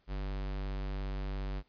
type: tone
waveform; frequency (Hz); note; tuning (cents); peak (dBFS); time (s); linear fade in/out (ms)
square; 48.59; G1; -15; -35; 0.07-1.63; 50
effects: pink hiss -72 dBFS RMS until 1.68 s + resampled to 11025 Hz